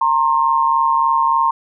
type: tone pair together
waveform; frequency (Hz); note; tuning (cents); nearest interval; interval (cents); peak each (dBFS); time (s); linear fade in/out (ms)
sine; 921.6 / 1065; A#5 / C6; -20 / +30; minor third; 250; -15; 0.01-1.51; 5
effects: none